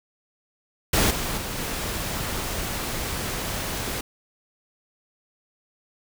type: noise with level steps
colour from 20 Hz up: pink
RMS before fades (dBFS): -20 / -28 / -31 / -29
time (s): 0.93-4.01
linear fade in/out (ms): 5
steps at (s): 1.1 / 1.37 / 1.57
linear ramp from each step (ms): 10
effects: none